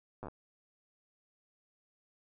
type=slowing click train; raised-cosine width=1 ms; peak=-29 dBFS; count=6; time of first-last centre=0.23-0.284 s; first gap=8 ms; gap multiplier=1.15; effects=none